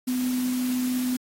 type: tone in noise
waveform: sine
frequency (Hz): 251.8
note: B3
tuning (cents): +34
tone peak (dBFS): -23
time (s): 0.07-1.17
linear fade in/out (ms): 10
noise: white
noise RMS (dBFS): -37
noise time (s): 0.07-1.17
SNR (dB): +11
effects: AAC 48 kbps